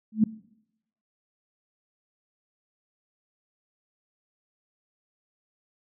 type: tone with exponential growth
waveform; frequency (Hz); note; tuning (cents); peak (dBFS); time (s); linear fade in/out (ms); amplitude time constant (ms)
sine; 217.4; A3; -21; -12; 0.12-0.24; 5; 26
effects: noise-tail reverb RT60 0.8 s tail -20 dB re dry